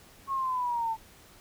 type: linear sweep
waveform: sine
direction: down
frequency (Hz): 1100 to 880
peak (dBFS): -27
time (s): 0.27-0.97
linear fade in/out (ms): 50
effects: pink hiss -55 dBFS RMS until 1.4 s